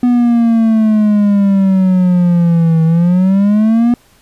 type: exponential two-way sweep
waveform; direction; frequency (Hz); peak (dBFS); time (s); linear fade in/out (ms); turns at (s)
triangle; down then up; 246.9 to 160.8 to 243.2; -5; 0.03-3.94; 2; 2.84
effects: pink hiss -49 dBFS RMS until 4.21 s + resampled to 32000 Hz